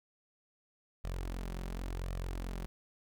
sawtooth tone with flanger, 44.52 Hz, F1, 34 cents sharp, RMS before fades -39 dBFS, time 1.04-2.66 s, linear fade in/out 0 ms, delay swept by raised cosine 1.6 to 5.4 ms, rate 0.92 Hz, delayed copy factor +0.5, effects none

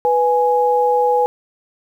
sine tone pair together, 493.9 / 832.7 Hz, B4 / G#5, 0 / +4 cents, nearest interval major sixth, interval 904 cents, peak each -15 dBFS, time 0.05-1.26 s, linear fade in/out 0 ms, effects 8-bit

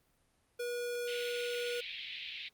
square tone, 483.1 Hz, B4, 38 cents flat, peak -36 dBFS, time 0.59-1.81 s, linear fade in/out 10 ms
pink band-pass noise, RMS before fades -44 dBFS, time 1.07-2.49 s, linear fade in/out 10 ms, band 2200 to 3900 Hz, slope 48 dB/octave
effects pink hiss -73 dBFS RMS until 2.53 s + Opus 32 kbps

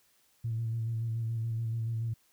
sine tone with vibrato, 114 Hz, A#2, 38 cents flat, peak -29 dBFS, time 0.44-2.14 s, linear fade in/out 10 ms, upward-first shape square, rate 7 Hz, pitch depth 25 cents each way, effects tanh soft clip ceiling -25 dBFS + white hiss -68 dBFS RMS until 2.32 s

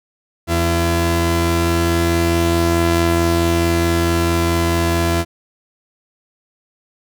sawtooth tone pair together, 84.6 / 338.2 Hz, E2 / E4, +45 / +44 cents, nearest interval 2 octaves, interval 2399 cents, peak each -13 dBFS, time 0.47-5.25 s, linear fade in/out 50 ms, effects none

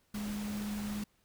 sine tone in noise, 207.7 Hz, G#3, in tune, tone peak -35 dBFS, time 0.14-1.04 s, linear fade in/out 5 ms, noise pink, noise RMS -45 dBFS, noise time 0.14-1.04 s, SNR +7 dB, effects pink hiss -72 dBFS RMS until 1.24 s

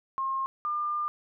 sine tone pair in turn, 1070 / 1201 Hz, C6 / D6, +38 / +38 cents, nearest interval major second, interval 200 cents, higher second, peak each -27 dBFS, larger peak neither, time 0.18-0.46 / 0.65-1.08 s, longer second, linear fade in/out 0 ms, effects none

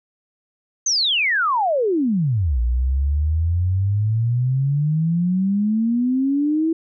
sine exponential two-way sweep, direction down then up, 6450 to 58 to 330.2 Hz, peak -16 dBFS, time 0.86-6.73 s, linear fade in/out 5 ms, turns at 2.6 s, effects none

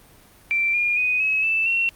sine tone with pitch steps, 2349 / 2419 / 2492 / 2566 / 2643 / 2722 Hz, D7 / D#7 / D#7 / E7 / E7 / F7, 0 / -49 / +2 / -47 / +4 / -45 cents, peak -18 dBFS, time 0.51-1.89 s, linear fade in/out 0 ms, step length 230 ms, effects pink hiss -51 dBFS RMS until 1.95 s + Opus 32 kbps

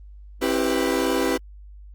40% pulse chord, C major seventh, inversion none, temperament equal with one note detuned, 267.4 / 329.6 / 392 / 493.9 Hz, C4 / E4 / G4 / B4, +38 / 0 / 0 / 0 cents, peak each -25 dBFS, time 0.41-1.38 s, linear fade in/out 20 ms, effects added 50 Hz sine -40 dBFS peak until 1.94 s + Opus 32 kbps

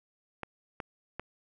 clicks, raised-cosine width 0.5 ms, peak -21 dBFS, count 3, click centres 0.433 / 0.802 / 1.196 s, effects none

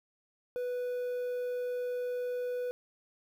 triangle tone with quantisation, 493.9 Hz, B4, in tune, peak -30 dBFS, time 0.56-2.71 s, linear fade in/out 0 ms, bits 10, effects none

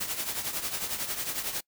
white noise with tremolo, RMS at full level -30 dBFS, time 0-1.61 s, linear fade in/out 10 ms, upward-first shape triangle, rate 11 Hz, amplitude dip 70%, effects noise-tail reverb RT60 0.1 s tail -25 dB re dry

